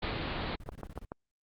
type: low-pass noise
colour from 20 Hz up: pink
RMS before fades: -35 dBFS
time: 0.02-0.56 s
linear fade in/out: 10 ms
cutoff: 4500 Hz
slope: 96 dB/octave
type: noise bursts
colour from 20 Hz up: brown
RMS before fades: -44 dBFS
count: 8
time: 0.6-1.05 s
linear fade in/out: 2 ms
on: 37 ms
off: 22 ms
type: click train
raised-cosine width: 1 ms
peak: -24 dBFS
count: 4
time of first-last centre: 0.69-1.119 s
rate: 6.99 Hz
effects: Opus 48 kbps